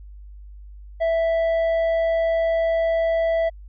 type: tone with tanh clipping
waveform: sine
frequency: 659.3 Hz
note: E5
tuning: in tune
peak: -19 dBFS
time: 1-3.5 s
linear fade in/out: 20 ms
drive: 6 dB
effects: added 50 Hz sine -38 dBFS peak until 3.68 s